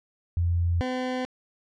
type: tone pair in turn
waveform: sine / 20% pulse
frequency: 86.1 / 254.6 Hz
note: F2 / C4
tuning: -24 / -47 cents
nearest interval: octave + perfect fifth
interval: 1877 cents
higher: second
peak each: -21 / -22 dBFS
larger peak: first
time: 0.37-0.81 / 0.81-1.25 s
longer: neither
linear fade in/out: 0 ms
effects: low-pass 4000 Hz 12 dB/octave